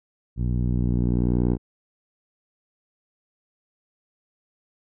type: tone with low-pass filter sweep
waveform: 10% pulse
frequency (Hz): 60.5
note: B1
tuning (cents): -35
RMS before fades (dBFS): -22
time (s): 0.36-1.58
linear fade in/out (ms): 50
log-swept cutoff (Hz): 130 to 460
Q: 0.81
effects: none